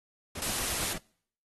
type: noise with tremolo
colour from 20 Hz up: pink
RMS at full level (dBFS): -38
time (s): 0.35-0.98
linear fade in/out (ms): 5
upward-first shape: sine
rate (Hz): 8.7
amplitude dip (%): 60
type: noise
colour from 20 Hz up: white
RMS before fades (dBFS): -32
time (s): 0.42-0.93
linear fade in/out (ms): 0
effects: noise-tail reverb RT60 0.6 s tail -26 dB re dry + AAC 32 kbps